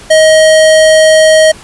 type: tone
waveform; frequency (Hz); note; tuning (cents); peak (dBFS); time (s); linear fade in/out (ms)
square; 630; D#5; +21; -3; 0.1-1.52; 10
effects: pink hiss -33 dBFS RMS until 1.63 s + resampled to 24000 Hz